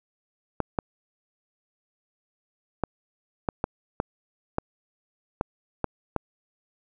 clicks, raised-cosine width 1 ms, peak -10 dBFS, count 10, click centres 0.603 / 0.788 / 2.837 / 3.488 / 3.641 / 4.001 / 4.584 / 5.411 / 5.843 / 6.163 s, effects none

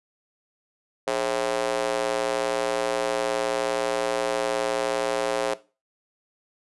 square tone with high-pass filter, 59.6 Hz, A#1, 39 cents sharp, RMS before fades -25 dBFS, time 1.07-5.54 s, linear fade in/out 5 ms, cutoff 520 Hz, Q 2.7, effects noise-tail reverb RT60 0.3 s tail -17 dB re dry + resampled to 24000 Hz

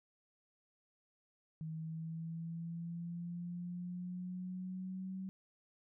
sine linear sweep, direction up, 158.4 to 190 Hz, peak -40 dBFS, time 1.61-5.29 s, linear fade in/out 0 ms, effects none

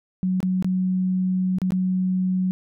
sine tone with dropouts, 185.2 Hz, F#3, 2 cents sharp, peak -19 dBFS, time 0.23-2.51 s, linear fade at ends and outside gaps 0 ms, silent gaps 0.404-0.429 / 0.625-0.645 / 1.585-1.617 / 1.706-1.721 s, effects none

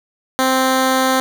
10% pulse tone, 261.4 Hz, C4, 1 cent flat, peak -5 dBFS, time 0.39-1.2 s, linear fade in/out 0 ms, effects none

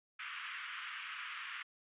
pink band-pass noise, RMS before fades -45 dBFS, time 0.19-1.63 s, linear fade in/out 10 ms, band 1200 to 3200 Hz, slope 48 dB/octave, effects resampled to 8000 Hz

